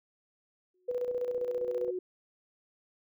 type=tone with exponential growth; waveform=sine; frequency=365.7 Hz; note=F#4; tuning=20 cents flat; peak=-31 dBFS; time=0.74-1.99 s; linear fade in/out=5 ms; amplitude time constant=270 ms
type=tone with tremolo; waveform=sine; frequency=493 Hz; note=B4; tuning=3 cents flat; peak=-28 dBFS; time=0.88-1.91 s; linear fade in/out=10 ms; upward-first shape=square; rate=15 Hz; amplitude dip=50%
effects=none